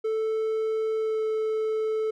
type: tone with pitch glide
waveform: triangle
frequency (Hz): 440 to 437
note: A4 to A4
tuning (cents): 0 to -12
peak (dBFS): -22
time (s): 0.04-2.11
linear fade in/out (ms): 10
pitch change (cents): -12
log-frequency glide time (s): 0.97-1.23
effects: none